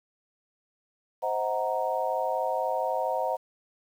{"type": "chord", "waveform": "sine", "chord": "C half-diminished seventh", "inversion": "none", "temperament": "equal with one note detuned", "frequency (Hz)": [523.3, 635.7, 740, 932.3], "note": ["C5", "Eb5", "Gb5", "Bb5"], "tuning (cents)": [0, 37, 0, 0], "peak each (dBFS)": -31, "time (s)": [1.22, 3.37], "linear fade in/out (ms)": 20, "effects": ["9-bit"]}